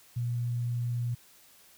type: tone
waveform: sine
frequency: 120.2 Hz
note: B2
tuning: 46 cents flat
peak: -28 dBFS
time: 0.16-1.15 s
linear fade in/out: 10 ms
effects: white hiss -58 dBFS RMS until 1.77 s